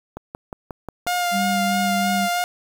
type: click train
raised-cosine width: 1 ms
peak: -17 dBFS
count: 6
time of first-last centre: 0.17-1.066 s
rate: 5.58 Hz
type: tone with vibrato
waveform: sawtooth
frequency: 707 Hz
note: F5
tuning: 21 cents sharp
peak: -16 dBFS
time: 1.07-2.44 s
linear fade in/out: 0 ms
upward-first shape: sine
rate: 3.1 Hz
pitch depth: 19 cents each way
type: tone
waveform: sine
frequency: 196.5 Hz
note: G3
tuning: 4 cents sharp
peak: -22 dBFS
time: 1.31-2.29 s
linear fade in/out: 50 ms
effects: 7-bit